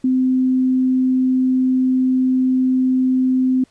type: tone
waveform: sine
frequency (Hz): 257.7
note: C4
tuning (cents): -26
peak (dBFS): -13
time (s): 0.04-3.64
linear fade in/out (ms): 5
effects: pink hiss -57 dBFS RMS until 3.7 s + resampled to 22050 Hz